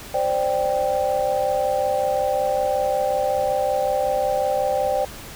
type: chord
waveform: sine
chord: C suspended second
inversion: none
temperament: just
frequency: 523.3 / 588.7 / 784.9 Hz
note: C5 / D5 / G5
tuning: 0 / +4 / +2 cents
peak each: -23 dBFS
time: 0.14-5.05 s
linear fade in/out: 5 ms
effects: pink hiss -38 dBFS RMS until 5.35 s